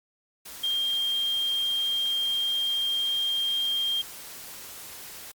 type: tone in noise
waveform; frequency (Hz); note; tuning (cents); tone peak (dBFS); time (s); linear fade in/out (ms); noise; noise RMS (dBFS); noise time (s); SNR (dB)
sine; 3200; G7; +35; -24; 0.63-4.02; 10; white; -42; 0.45-5.32; +15
effects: Opus 48 kbps